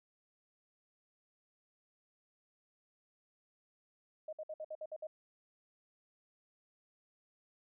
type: tone bursts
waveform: sine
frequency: 622 Hz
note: D#5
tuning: 1 cent flat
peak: -40 dBFS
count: 8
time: 4.28-5.07 s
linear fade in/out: 5 ms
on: 48 ms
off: 58 ms
effects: none